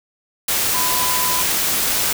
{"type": "tone in noise", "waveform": "sine", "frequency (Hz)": 1003, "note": "B5", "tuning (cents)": 26, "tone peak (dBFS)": -23, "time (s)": [0.74, 1.42], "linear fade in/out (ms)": 5, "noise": "white", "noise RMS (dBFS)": -19, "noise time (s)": [0.48, 2.13], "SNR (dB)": -7, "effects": []}